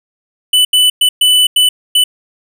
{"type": "tone bursts at uneven times", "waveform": "square", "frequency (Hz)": 2988, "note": "F#7", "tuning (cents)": 16, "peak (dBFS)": -7, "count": 6, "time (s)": [[0.53, 0.65], [0.73, 0.9], [1.01, 1.09], [1.21, 1.47], [1.56, 1.69], [1.95, 2.04]], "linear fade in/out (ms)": 5, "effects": []}